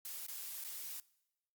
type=noise with dropouts; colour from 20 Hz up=blue; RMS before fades=-45 dBFS; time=0.05-1 s; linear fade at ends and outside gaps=1 ms; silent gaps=0.266-0.283 / 0.64-0.646 s; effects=noise-tail reverb RT60 0.9 s tail -22 dB re dry + Opus 48 kbps